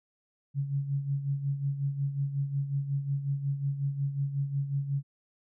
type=tone with tremolo; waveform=sine; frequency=139.7 Hz; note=C#3; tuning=14 cents sharp; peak=-25 dBFS; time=0.54-5.03 s; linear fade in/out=50 ms; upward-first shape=sine; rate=5.5 Hz; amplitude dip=65%; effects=none